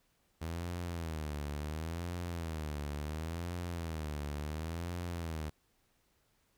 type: tone with vibrato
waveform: sawtooth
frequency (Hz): 80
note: D#2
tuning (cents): +49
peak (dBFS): -33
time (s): 0.41-5.5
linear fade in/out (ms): 10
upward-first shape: sine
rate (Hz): 0.71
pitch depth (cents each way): 160
effects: pink hiss -74 dBFS RMS until 6.57 s